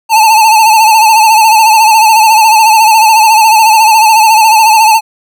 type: tone with vibrato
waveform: square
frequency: 878 Hz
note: A5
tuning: 4 cents flat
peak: -3 dBFS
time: 0.09-5.01 s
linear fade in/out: 50 ms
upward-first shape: sine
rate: 14 Hz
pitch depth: 64 cents each way
effects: none